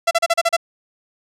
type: tone bursts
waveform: sawtooth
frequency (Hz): 673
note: E5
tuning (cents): +36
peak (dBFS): -9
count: 7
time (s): 0.07-0.567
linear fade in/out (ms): 10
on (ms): 41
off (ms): 35
effects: low-pass 10000 Hz 12 dB/octave